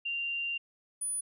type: tone pair in turn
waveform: sine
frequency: 2778 / 9900 Hz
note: F7 / D#9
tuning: -10 / -10 cents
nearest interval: octave + minor seventh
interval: 2200 cents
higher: second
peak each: -31 / -31 dBFS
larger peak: neither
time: 0.05-0.58 / 1.01-1.21 s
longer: first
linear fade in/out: 10 ms
effects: none